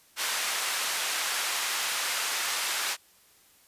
pink band-pass noise, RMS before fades -30 dBFS, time 0.16-2.97 s, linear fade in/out 50 ms, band 1200 to 12000 Hz, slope 12 dB/octave, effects white hiss -60 dBFS RMS until 3.67 s + resampled to 32000 Hz

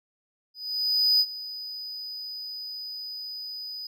triangle tone with ADSR envelope, 4978 Hz, D#8, in tune, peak -16 dBFS, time 0.54-3.87 s, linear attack 660 ms, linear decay 53 ms, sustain -17 dB, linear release 4 ms, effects none

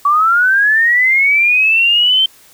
sine linear sweep, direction up, 1130 to 3129 Hz, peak -8 dBFS, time 0.05-2.26 s, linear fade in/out 5 ms, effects white hiss -45 dBFS RMS until 2.53 s

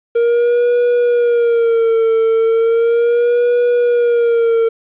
triangle tone with vibrato, 466.7 Hz, A#4, 2 cents sharp, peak -8 dBFS, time 0.15-4.69 s, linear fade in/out 10 ms, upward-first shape sine, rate 0.36 Hz, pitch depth 64 cents each way, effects resampled to 8000 Hz + 8-bit

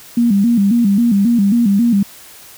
sine tone with vibrato, 217 Hz, A3, 24 cents flat, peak -9 dBFS, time 0.17-2.03 s, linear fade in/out 5 ms, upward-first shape square, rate 3.7 Hz, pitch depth 150 cents each way, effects white hiss -39 dBFS RMS until 2.57 s

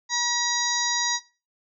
harmonic tone with a mistuned harmonic, 960 Hz, B5, 49 cents flat, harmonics 1 / 2 / 4 / 5 / 6 / 7, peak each -29 / -29 / -29 / -29 / -29 / -29 dBFS, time 0.09-1.2 s, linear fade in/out 50 ms, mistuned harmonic 7, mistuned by -16 cents, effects noise-tail reverb RT60 0.3 s tail -17 dB re dry

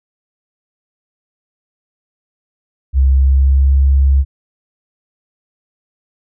sine tone with pitch glide, 66.7 to 68.26 Hz, C2 to C#2, +34 to -26 cents, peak -7 dBFS, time 2.93-4.25 s, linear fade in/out 50 ms, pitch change +40 cents, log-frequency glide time 3.04-3.74 s, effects none

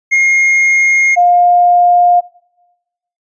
triangle / sine tone pair in turn, 2139 / 707 Hz, C7 / F5, +38 / +21 cents, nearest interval octave + perfect fifth, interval 1917 cents, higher first, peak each -5 dBFS, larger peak neither, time 0.11-1.16 / 1.16-2.21 s, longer neither, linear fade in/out 20 ms, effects noise-tail reverb RT60 1.0 s tail -22 dB re dry + resampled to 22050 Hz

